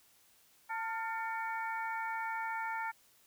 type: harmonic tone with a mistuned harmonic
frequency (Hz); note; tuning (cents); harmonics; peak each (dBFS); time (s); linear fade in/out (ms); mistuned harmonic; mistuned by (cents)
448.3; A4; +32; 2 / 3 / 4 / 5; -37 / -41 / -43 / -45; 0.69-2.92; 20; 3; +65
effects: white hiss -66 dBFS RMS until 3.26 s